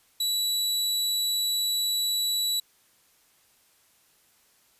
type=tone; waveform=sawtooth; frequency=3932 Hz; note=B7; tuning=8 cents flat; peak=-21 dBFS; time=0.2-2.6 s; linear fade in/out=5 ms; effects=white hiss -63 dBFS RMS until 4.79 s + resampled to 32000 Hz